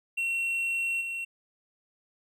triangle tone with level steps, 2725 Hz, F7, 43 cents flat, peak -25 / -30 dBFS, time 0.17-1.25 s, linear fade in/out 10 ms, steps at 1 s, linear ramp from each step 20 ms, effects none

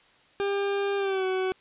40% pulse tone with pitch glide, 399.6 to 375 Hz, G4 to F#4, +33 to +23 cents, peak -24 dBFS, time 0.4-1.52 s, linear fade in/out 0 ms, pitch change -110 cents, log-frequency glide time 0.97-1.25 s, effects white hiss -59 dBFS RMS until 1.6 s + resampled to 8000 Hz

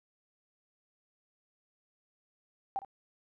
sine tone with echo, 784 Hz, G5, in tune, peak -30 dBFS, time 2.76-2.79 s, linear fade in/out 0 ms, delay 58 ms, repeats 1, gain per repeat -15 dB, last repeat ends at 2.848 s, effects none

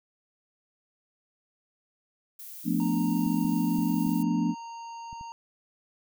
violet noise, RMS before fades -43 dBFS, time 2.39-4.23 s, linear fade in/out 5 ms
sine chord, B half-diminished seventh, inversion second, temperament equal, 174.61 / 220 / 246.9 / 293.7 Hz, F3 / A3 / B3 / D4, 0 / 0 / 0 / 0 cents, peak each -29 dBFS, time 2.64-4.55 s, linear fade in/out 50 ms
harmonic tone, 926 Hz, A#5, 12 cents flat, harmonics 1 / 3 / 5 / 7, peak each -38 / -53 / -56 / -56 dBFS, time 2.8-5.32 s, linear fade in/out 0 ms
clicks, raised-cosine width 5 ms, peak -35 dBFS, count 6, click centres 3.264 / 3.447 / 3.785 / 4.069 / 5.129 / 5.211 s
effects none

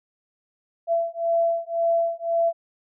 sine beating tone pair, 671 / 672.9 Hz, E5 / E5, +31 / +35 cents, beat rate 1.9 Hz, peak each -23 / -23 dBFS, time 0.87-2.53 s, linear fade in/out 50 ms, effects none

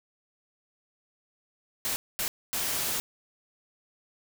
white noise bursts at uneven times, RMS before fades -30 dBFS, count 3, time 1.85-1.96 / 2.19-2.28 / 2.53-3 s, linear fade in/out 0 ms, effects none

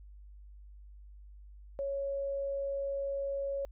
sine tone, 554.4 Hz, C#5, in tune, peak -32 dBFS, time 1.79-3.65 s, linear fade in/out 0 ms, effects added 50 Hz sine -49 dBFS peak until 3.71 s

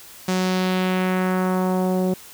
sawtooth tone with low-pass filter sweep, 185 Hz, F#3, in tune, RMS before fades -21 dBFS, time 0.28-2.14 s, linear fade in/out 5 ms, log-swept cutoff 7200 to 510 Hz, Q 1.4, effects white hiss -43 dBFS RMS until 2.33 s

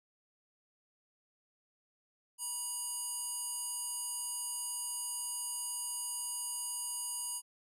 square tone with band-pass filter, 967 Hz, B5, 37 cents flat, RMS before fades -39 dBFS, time 2.38-7.42 s, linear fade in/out 50 ms, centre 9900 Hz, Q 5, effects none

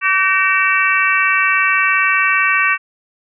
harmonic tone with a mistuned harmonic, 382.9 Hz, G4, 41 cents flat, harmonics 3 / 4 / 5 / 6 / 7, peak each -18 / -18 / -18 / -18 / -18 dBFS, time 0.01-2.78 s, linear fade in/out 50 ms, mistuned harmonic 5, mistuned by -52 cents, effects none

